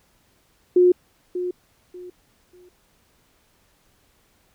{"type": "tone with echo", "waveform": "sine", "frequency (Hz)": 359.7, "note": "F#4", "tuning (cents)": -49, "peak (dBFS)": -11, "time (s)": [0.76, 0.92], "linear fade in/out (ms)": 5, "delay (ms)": 590, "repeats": 3, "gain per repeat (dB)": -12, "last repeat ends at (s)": 2.69, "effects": ["pink hiss -62 dBFS RMS until 4.54 s"]}